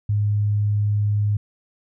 sine tone, 103.83 Hz, G#2, in tune, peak -17 dBFS, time 0.09-1.37 s, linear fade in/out 5 ms, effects none

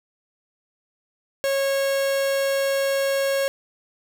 45% pulse tone, 548 Hz, C#5, 20 cents flat, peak -20 dBFS, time 1.44-3.48 s, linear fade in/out 0 ms, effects none

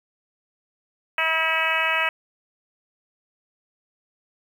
harmonic tone with a mistuned harmonic, 322.4 Hz, E4, 38 cents flat, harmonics 2 / 3 / 4 / 5 / 6 / 7 / 8 / 9, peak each -31 / -29 / -28 / -28 / -27 / -28 / -25 / -31 dBFS, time 1.18-2.09 s, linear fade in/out 2 ms, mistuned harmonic 9, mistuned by +22 cents, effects 8-bit

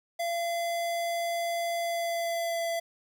square tone with pitch glide, 682 to 672.6 Hz, F5 to E5, -41 to +35 cents, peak -29 dBFS, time 0.19-2.8 s, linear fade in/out 10 ms, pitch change -24 cents, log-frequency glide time 1.8-2.66 s, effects 10-bit

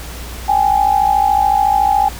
sine tone pair together, 789 / 842.8 Hz, G5 / G#5, +11 / +25 cents, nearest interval minor second, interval 114 cents, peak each -13 dBFS, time 0.48-2.09 s, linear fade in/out 10 ms, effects added 60 Hz sine -28 dBFS peak until 2.19 s + pink hiss -32 dBFS RMS until 2.19 s

